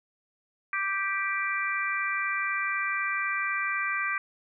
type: harmonic tone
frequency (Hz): 392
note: G4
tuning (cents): 0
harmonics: 3 / 4 / 5 / 6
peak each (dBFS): -32 / -32 / -32 / -32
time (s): 0.73-4.18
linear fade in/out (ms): 2
effects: none